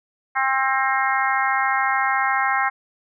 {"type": "harmonic tone", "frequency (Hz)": 266.1, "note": "C4", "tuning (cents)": 29, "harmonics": [3, 4, 5, 6, 7, 8], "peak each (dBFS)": [-23, -24, -25, -26, -26, -27], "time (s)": [0.35, 2.7], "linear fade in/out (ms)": 20, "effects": []}